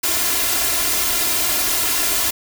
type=noise with comb filter; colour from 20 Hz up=white; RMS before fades=-19 dBFS; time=0.03-2.31 s; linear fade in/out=10 ms; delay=2.9 ms; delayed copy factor=+0.95; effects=none